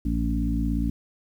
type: harmonic tone with a mistuned harmonic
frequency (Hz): 56.9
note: A#1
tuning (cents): -41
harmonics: 1 / 2 / 3 / 4 / 5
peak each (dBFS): -25 / -35 / -31 / -29 / -29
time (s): 0.05-0.9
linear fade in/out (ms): 5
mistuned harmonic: 2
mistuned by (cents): -19
effects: 9-bit